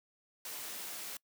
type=noise; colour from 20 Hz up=white; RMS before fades=-43 dBFS; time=0.45-1.17 s; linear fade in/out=2 ms; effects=noise-tail reverb RT60 0.1 s tail -24 dB re dry + high-pass 200 Hz 12 dB/octave